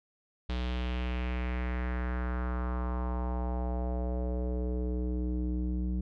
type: tone with low-pass filter sweep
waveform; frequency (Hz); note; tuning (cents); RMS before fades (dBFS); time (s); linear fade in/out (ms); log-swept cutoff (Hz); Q
square; 61.74; B1; 0; -32; 0.49-6.01; 5; 3700 to 240; 2.6
effects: none